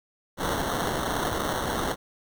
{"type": "noise with sample-and-hold", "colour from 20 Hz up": "blue", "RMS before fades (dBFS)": -28, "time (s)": [0.37, 1.96], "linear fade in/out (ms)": 50, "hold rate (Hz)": 2450, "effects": []}